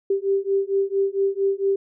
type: beating tone pair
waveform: sine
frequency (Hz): 390.5 / 394.9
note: G4 / G4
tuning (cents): -7 / +13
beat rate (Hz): 4.4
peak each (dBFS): -22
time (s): 0.1-1.76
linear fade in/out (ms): 5
effects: none